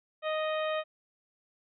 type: harmonic tone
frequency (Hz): 622.3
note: D#5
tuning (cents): 0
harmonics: 1 / 2 / 3 / 4 / 5 / 6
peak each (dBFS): -30 / -36 / -40 / -42 / -44 / -46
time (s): 0.22-0.84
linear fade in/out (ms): 50
effects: none